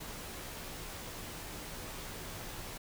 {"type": "noise with comb filter", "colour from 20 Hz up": "pink", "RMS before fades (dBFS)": -44, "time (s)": [0, 2.78], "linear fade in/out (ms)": 10, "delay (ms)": 15, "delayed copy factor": -0.5, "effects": []}